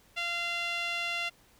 sawtooth tone with band-pass filter, 690 Hz, F5, 21 cents flat, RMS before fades -33 dBFS, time 0.16-1.3 s, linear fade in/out 20 ms, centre 2700 Hz, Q 2.5, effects pink hiss -62 dBFS RMS until 1.59 s

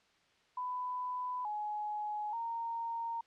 sine tone with pitch steps, 998 / 841 / 924 Hz, B5 / G#5 / A#5, +18 / +22 / -16 cents, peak -35 dBFS, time 0.57-3.21 s, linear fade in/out 5 ms, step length 880 ms, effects white hiss -69 dBFS RMS until 3.26 s + low-pass 4000 Hz 12 dB/octave

